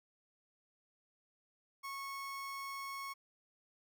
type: tone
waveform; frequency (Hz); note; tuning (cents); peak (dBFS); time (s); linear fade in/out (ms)
30% pulse; 1099; C#6; -15; -39; 1.83-3.14; 20
effects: none